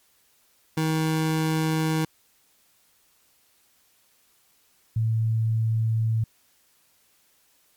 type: tone pair in turn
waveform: 25% pulse / sine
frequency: 158.4 / 112.01 Hz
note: D#3 / A2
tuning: +31 / +31 cents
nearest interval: tritone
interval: 600 cents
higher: first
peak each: -18 / -20 dBFS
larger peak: first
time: 0.77-2.05 / 4.96-6.24 s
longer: neither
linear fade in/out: 5 ms
effects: white hiss -63 dBFS RMS until 7.76 s + MP3 96 kbps